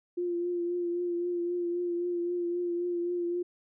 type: tone with vibrato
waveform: sine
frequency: 349.2 Hz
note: F4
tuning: in tune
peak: -28 dBFS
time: 0.17-3.43 s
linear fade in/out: 10 ms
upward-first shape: triangle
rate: 3.8 Hz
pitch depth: 30 cents each way
effects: none